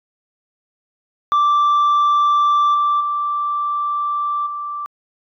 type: tone with level steps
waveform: sine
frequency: 1172 Hz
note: D6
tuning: 4 cents flat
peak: -9 / -12 / -17 / -23 dBFS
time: 1.32-4.86 s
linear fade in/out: 0 ms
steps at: 2.74 / 3 / 4.46 s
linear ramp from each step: 10 ms
effects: tanh soft clip ceiling -11 dBFS